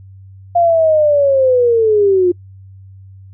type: linear sweep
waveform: sine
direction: down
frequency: 698.5 to 349.2 Hz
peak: -8 dBFS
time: 0.55-2.32 s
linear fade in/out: 10 ms
effects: noise-tail reverb RT60 0.1 s tail -24 dB re dry + added 96 Hz sine -35 dBFS peak until 3.33 s